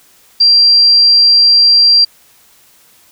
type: tone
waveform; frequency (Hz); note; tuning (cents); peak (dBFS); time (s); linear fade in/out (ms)
sine; 4735; D8; +13; -4; 0.4-2.05; 10
effects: white hiss -47 dBFS RMS until 3.11 s